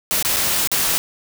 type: noise with dropouts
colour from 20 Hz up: white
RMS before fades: -19 dBFS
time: 0.11-0.98 s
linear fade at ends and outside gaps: 0 ms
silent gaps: 0.226-0.249 / 0.362-0.367 / 0.674-0.716 s
effects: none